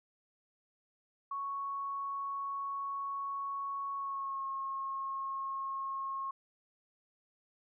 sine tone with pitch glide, 1108.7 to 1083.4 Hz, C#6 to C#6, 0 to -40 cents, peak -35 dBFS, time 1.31-6.31 s, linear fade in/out 5 ms, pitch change -40 cents, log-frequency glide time 3.95-4.45 s, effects none

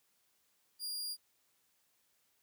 sawtooth tone, 4819 Hz, D8, 44 cents sharp, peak -35 dBFS, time 0.79-1.17 s, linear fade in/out 50 ms, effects white hiss -75 dBFS RMS until 2.42 s + high-pass 60 Hz 12 dB/octave

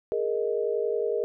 sine chord, Ab suspended second, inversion none, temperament equal with one note detuned, 415.3 / 466.2 / 624.1 Hz, Ab4 / Bb4 / Eb5, 0 / 0 / +5 cents, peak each -28 / -27 / -33 dBFS, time 0.12-1.24 s, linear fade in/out 0 ms, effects none

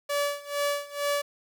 sawtooth tone with tremolo, 575 Hz, D5, 37 cents flat, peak -20 dBFS, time 0.09-1.22 s, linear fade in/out 10 ms, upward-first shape sine, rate 2.2 Hz, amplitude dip 90%, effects 9-bit

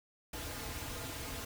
pink noise with comb filter, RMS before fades -42 dBFS, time 0.33-1.45 s, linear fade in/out 5 ms, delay 5.3 ms, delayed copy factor -0.75, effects none

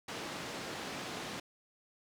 pink band-pass noise, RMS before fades -42 dBFS, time 0.08-1.4 s, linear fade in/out 5 ms, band 180 to 5800 Hz, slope 12 dB/octave, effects none

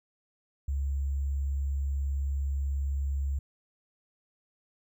sine tone with sample-and-hold, 69.3 Hz, C#2, in tune, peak -27 dBFS, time 0.68-3.39 s, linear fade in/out 5 ms, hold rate 7350 Hz, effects none

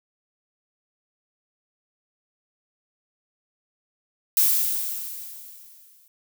violet noise with exponential decay, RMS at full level -17 dBFS, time 4.37-6.08 s, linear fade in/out 1 ms, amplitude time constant 370 ms, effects none

